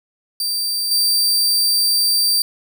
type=tone with level steps; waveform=sawtooth; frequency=4674 Hz; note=D8; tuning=9 cents flat; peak=-16 / -11 dBFS; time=0.4-2.42 s; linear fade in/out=2 ms; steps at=0.91 s; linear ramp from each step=5 ms; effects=none